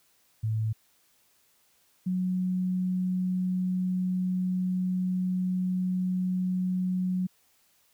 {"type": "tone pair in turn", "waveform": "sine", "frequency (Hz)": [110, 183.59], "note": ["A2", "F#3"], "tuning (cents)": [0, -13], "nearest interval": "major sixth", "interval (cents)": 887, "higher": "second", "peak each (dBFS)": -25, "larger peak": "neither", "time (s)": [[0.43, 0.73], [2.06, 7.27]], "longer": "second", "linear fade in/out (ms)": 10, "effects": ["white hiss -66 dBFS RMS until 7.93 s"]}